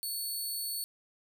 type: tone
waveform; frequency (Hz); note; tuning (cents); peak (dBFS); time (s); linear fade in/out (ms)
10% pulse; 4435; C#8; 0; -27; 0.03-0.84; 0
effects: none